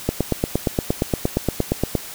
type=click train; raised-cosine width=2 ms; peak=-4 dBFS; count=17; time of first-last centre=0.09-1.953 s; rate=8.59 Hz; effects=white hiss -35 dBFS RMS until 2.14 s